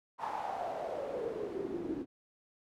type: noise with band-pass filter sweep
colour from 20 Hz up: pink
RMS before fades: -38 dBFS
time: 0.18-2.06 s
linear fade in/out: 50 ms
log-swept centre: 960 to 280 Hz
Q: 6.8
effects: none